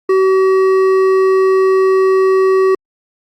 sine tone with hard clipping, 380 Hz, F#4, 46 cents sharp, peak -10 dBFS, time 0.09-2.75 s, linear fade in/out 5 ms, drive 9 dB, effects Opus 48 kbps

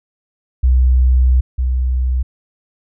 sine tone pair in turn, 63.3 / 63.3 Hz, B1 / B1, +43 / +43 cents, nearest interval unison, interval 0 cents, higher neither, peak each -8 / -13 dBFS, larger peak first, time 0.63-1.41 / 1.58-2.23 s, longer first, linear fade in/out 10 ms, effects none

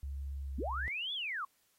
sine tone with pitch glide, 69.3 to 67.6 Hz, C#2 to C#2, 0 to -43 cents, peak -37 dBFS, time 0.03-0.88 s, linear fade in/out 0 ms, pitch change -43 cents, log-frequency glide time 0.43-0.54 s
sine linear two-way sweep, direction up then down, 180.8 to 3500 to 1050 Hz, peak -35 dBFS, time 0.58-1.45 s, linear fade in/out 5 ms, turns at 1.13 s
effects white hiss -73 dBFS RMS until 1.78 s + AAC 48 kbps

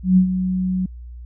sine tone with ADSR envelope, 185 Hz, F#3, in tune, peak -8 dBFS, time 0.03-0.86 s, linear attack 140 ms, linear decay 93 ms, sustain -10 dB, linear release 5 ms, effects added 60 Hz sine -33 dBFS peak until 1.25 s

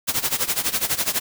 white noise with tremolo, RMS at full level -20 dBFS, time 0.07-1.2 s, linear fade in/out 20 ms, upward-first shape sine, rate 12 Hz, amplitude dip 85%, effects none

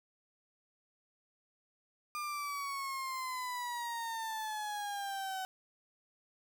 35% pulse exponential sweep, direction down, 1208 to 752 Hz, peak -35 dBFS, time 2.15-5.45 s, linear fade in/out 0 ms, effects none

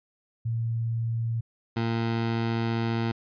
sine / 20% pulse tone pair in turn, 114.8 / 114.8 Hz, A#2 / A#2, -26 / -26 cents, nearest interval unison, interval 0 cents, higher neither, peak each -25 / -20 dBFS, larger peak second, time 0.45-1.41 / 1.76-3.12 s, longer second, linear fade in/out 10 ms, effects resampled to 11025 Hz

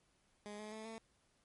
15% pulse tone with pitch steps, 207.7 / 213 / 218.5 / 224.2 Hz, G#3 / G#3 / A3 / A3, 0 / +44 / -12 / +33 cents, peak -40 dBFS, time 0.46-0.98 s, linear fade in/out 0 ms, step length 130 ms, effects pink hiss -75 dBFS RMS until 1.44 s + MP3 48 kbps

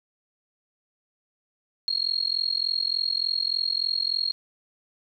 sine tone with amplitude modulation, 4273 Hz, C8, 36 cents sharp, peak -19 dBFS, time 1.88-4.32 s, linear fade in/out 0 ms, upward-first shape sine, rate 43.4 Hz, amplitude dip 100%, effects none

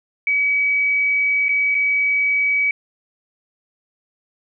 sine tone with dropouts, 2275 Hz, C#7, 44 cents sharp, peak -15 dBFS, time 0.27-2.71 s, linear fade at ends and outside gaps 2 ms, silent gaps 1.484-1.491 / 1.746-1.75 s, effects none

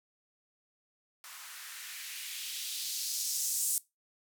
violet noise with band-pass filter sweep, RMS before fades -37 dBFS, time 1.24-3.78 s, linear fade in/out 0 ms, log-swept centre 1100 to 8200 Hz, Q 1.7, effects noise-tail reverb RT60 0.2 s tail -20 dB re dry

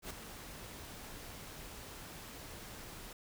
pink noise with ADSR envelope, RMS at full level -41 dBFS, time 0.02-3.13 s, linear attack 84 ms, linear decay 6 ms, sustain -8 dB, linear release 4 ms, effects none

